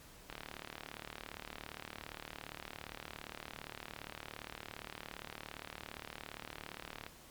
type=click train; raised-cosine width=0.3 ms; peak=-27 dBFS; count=254; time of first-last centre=0.3-7.065 s; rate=37.4 Hz; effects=pink hiss -57 dBFS RMS until 7.3 s + MP3 96 kbps